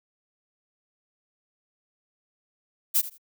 violet noise with echo, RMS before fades -21 dBFS, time 2.94-3.02 s, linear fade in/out 20 ms, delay 81 ms, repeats 2, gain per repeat -15 dB, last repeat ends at 3.182 s, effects none

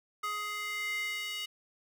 square tone with high-pass filter sweep, 418 Hz, G#4, 11 cents sharp, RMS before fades -36 dBFS, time 0.23-1.46 s, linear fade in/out 10 ms, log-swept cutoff 1400 to 2700 Hz, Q 4.7, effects none

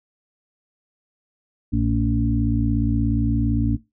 harmonic tone with a mistuned harmonic, 57.2 Hz, A#1, 32 cents flat, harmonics 1 / 2 / 4 / 5, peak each -23 / -23 / -23 / -23 dBFS, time 1.72-3.77 s, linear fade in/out 20 ms, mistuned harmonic 1, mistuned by +27 cents, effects noise-tail reverb RT60 0.2 s tail -17 dB re dry

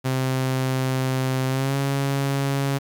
sawtooth tone with pitch glide, 130.81 to 138.11 Hz, C3 to C#3, 0 to -6 cents, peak -17 dBFS, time 0.04-2.79 s, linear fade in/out 20 ms, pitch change +94 cents, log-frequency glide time 1.48-1.76 s, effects 9-bit

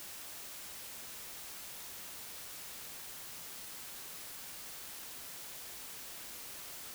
silence, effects white hiss -47 dBFS RMS until 6.94 s

